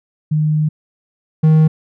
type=tone pair in turn; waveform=sine / triangle; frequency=153.3 / 156.88 Hz; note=D#3 / D#3; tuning=-25 / +15 cents; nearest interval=unison; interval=40 cents; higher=second; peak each=-12 / -5 dBFS; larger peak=second; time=0.31-0.69 / 1.43-1.68 s; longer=first; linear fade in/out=10 ms; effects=none